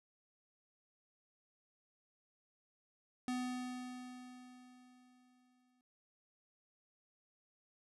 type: tone with exponential decay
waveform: square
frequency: 250.6 Hz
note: B3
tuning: 25 cents sharp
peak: -36 dBFS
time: 3.28-5.81 s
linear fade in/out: 1 ms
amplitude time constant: 550 ms
effects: resampled to 24000 Hz